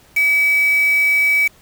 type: tone with quantisation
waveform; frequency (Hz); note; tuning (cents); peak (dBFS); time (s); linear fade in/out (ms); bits
sine; 2286; D7; -47; -12; 0.16-1.48; 10; 4
effects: pink hiss -50 dBFS RMS until 1.61 s